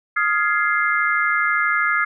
sine chord, F minor seventh, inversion third, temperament equal with one note detuned, 1244.5 / 1396.9 / 1678.6 / 2093 Hz, Eb6 / F6 / Ab6 / C7, 0 / 0 / +18 / 0 cents, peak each -22 dBFS, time 0.16-2.05 s, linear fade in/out 10 ms, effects none

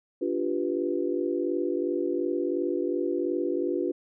sine chord, G dominant seventh, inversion second, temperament equal with one note detuned, 290.3 / 349.2 / 392 / 493.9 Hz, D4 / F4 / G4 / B4, -20 / 0 / 0 / 0 cents, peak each -31 / -28 / -32 / -33 dBFS, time 0.21-3.92 s, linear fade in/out 10 ms, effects none

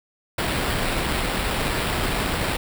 pink noise with sample-and-hold, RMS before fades -24 dBFS, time 0.38-2.57 s, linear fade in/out 5 ms, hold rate 6300 Hz, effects none

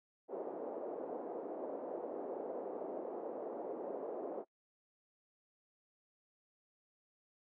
white band-pass noise, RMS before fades -43 dBFS, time 0.28-4.45 s, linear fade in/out 50 ms, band 320 to 610 Hz, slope 24 dB/octave, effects noise-tail reverb RT60 0.1 s tail -26 dB re dry

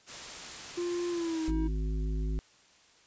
white noise, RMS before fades -42 dBFS, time 0.06-1.52 s, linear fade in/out 50 ms
triangle tone with pitch glide, 349.2 to 318.4 Hz, F4 to D#4, 0 to +40 cents, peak -28 dBFS, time 0.77-1.68 s, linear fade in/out 10 ms, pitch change -160 cents, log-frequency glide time 1.1-1.42 s
harmonic tone, 52.7 Hz, G#1, 26 cents sharp, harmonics 1 / 3 / 5 / 7, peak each -29 / -39 / -43 / -46 dBFS, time 1.48-2.39 s, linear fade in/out 0 ms
effects white hiss -61 dBFS RMS until 3.06 s + resampled to 16000 Hz

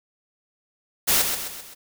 white noise with echo, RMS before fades -19 dBFS, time 1.07-1.23 s, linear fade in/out 20 ms, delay 130 ms, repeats 4, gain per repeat -6 dB, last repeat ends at 1.75 s, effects none

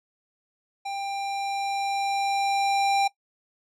square tone with level ramp, 793 Hz, G5, 20 cents sharp, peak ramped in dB -30 to -20 dBFS, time 0.85-3.08 s, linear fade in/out 10 ms, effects noise-tail reverb RT60 0.1 s tail -20 dB re dry + low-pass 7000 Hz 12 dB/octave

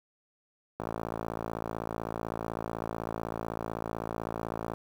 click train, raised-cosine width 1 ms, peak -19 dBFS, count 221, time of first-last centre 0.8-4.736 s, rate 55.9 Hz, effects high-pass 60 Hz 12 dB/octave + 8-bit

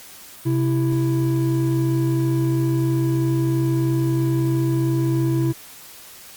triangle tone pair together, 131.24 / 330.7 Hz, C3 / E4, +6 / +6 cents, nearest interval octave + major third, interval 1600 cents, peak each -17 / -19 dBFS, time 0.45-5.53 s, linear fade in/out 20 ms, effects white hiss -42 dBFS RMS until 6.36 s + Opus 48 kbps

